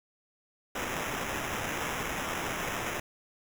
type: noise with sample-and-hold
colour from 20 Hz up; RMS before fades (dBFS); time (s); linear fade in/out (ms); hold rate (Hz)
violet; -34; 0.75-3; 5; 4410
effects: none